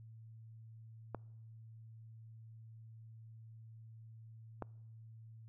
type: clicks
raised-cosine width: 1 ms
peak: -26 dBFS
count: 2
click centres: 1.147 / 4.623 s
effects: noise-tail reverb RT60 0.9 s tail -26 dB re dry + added 112 Hz sine -52 dBFS peak until 5.48 s